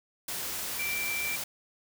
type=tone in noise; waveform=sine; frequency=2345 Hz; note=D7; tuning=3 cents flat; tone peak=-31 dBFS; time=0.79-1.36 s; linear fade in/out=5 ms; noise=white; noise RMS=-35 dBFS; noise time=0.28-1.44 s; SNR=+1 dB; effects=none